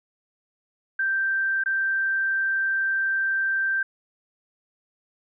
sine tone with dropouts, 1568 Hz, G6, in tune, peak -21 dBFS, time 0.99-3.83 s, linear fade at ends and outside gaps 5 ms, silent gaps 1.638-1.659 s, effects none

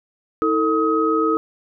sine tone cluster, 320.2 / 447.5 / 1266 Hz, D#4 / A4 / D#6, +50 / +29 / +30 cents, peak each -20 dBFS, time 0.42-1.37 s, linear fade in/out 0 ms, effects none

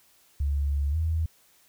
sine tone with pitch glide, 71 to 80.62 Hz, C#2 to E2, +42 to -38 cents, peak -23 dBFS, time 0.4-1.26 s, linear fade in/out 5 ms, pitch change +220 cents, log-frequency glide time 0.91-0.96 s, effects white hiss -61 dBFS RMS until 1.68 s

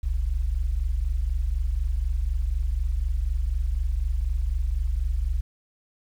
sine tone pair together, 41.37 / 65.41 Hz, E1 / C2, +7 / 0 cents, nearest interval minor sixth, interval 793 cents, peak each -24 dBFS, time 0.03-5.41 s, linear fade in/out 10 ms, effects tanh soft clip ceiling -16 dBFS + 9-bit

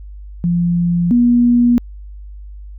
sine tone pair in turn, 173.1 / 240.9 Hz, F3 / B3, -15 / -43 cents, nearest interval tritone, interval 572 cents, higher second, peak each -12 / -8 dBFS, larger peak second, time 0.44-1.11 / 1.11-1.78 s, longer neither, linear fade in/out 0 ms, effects added 50 Hz sine -30 dBFS peak until 2.78 s

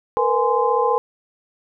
sine tone cluster, 461.1 / 496 / 833 / 1036 Hz, A#4 / B4 / G#5 / C6, -19 / +7 / +5 / -17 cents, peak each -21 dBFS, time 0.17-0.98 s, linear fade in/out 0 ms, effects none

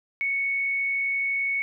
sine tone with frequency modulation, 2217 Hz, C#7, in tune, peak -23 dBFS, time 0.21-1.62 s, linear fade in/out 0 ms, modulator 51.4 Hz, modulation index 0.28, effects none

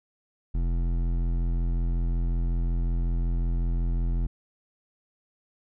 triangle tone with hard clipping, 42.72 Hz, F1, 37 cents flat, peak -25 dBFS, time 0.54-4.27 s, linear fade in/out 10 ms, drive 16 dB, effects none

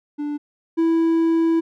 triangle tone pair in turn, 293.7 / 329 Hz, D4 / E4, 0 / -3 cents, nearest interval major second, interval 197 cents, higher second, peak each -21 / -13 dBFS, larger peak second, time 0.18-0.38 / 0.77-1.61 s, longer second, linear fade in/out 20 ms, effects none

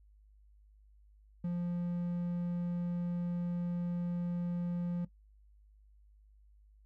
triangle tone, 174.61 Hz, F3, in tune, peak -30 dBFS, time 1.44-5.05 s, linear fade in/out 5 ms, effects noise-tail reverb RT60 0.1 s tail -17 dB re dry + added 51 Hz sine -59 dBFS peak until 6.85 s

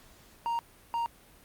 triangle tone bursts at uneven times, 932.3 Hz, A#5, in tune, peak -26 dBFS, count 2, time 0.46-0.59 / 0.94-1.06 s, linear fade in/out 0 ms, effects pink hiss -57 dBFS RMS until 1.44 s + Opus 48 kbps

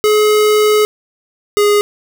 square tone pair in turn, 424.3 / 413.4 Hz, G#4 / G#4, +37 / -8 cents, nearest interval unison, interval 45 cents, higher first, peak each -9 dBFS, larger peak neither, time 0.04-0.85 / 1.57-1.81 s, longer first, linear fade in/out 0 ms, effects none

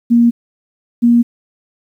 sine tone pair in turn, 235.8 / 237.1 Hz, A#3 / A#3, +20 / +30 cents, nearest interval unison, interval 10 cents, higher second, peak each -6 dBFS, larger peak neither, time 0.1-0.31 / 1.02-1.23 s, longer neither, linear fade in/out 20 ms, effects 8-bit

